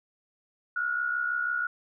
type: tone pair together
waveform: sine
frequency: 1379.9 / 1446 Hz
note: F6 / F#6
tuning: -21 / -40 cents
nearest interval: minor second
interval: 81 cents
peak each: -33 / -27 dBFS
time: 0.76-1.67 s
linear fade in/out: 5 ms
effects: none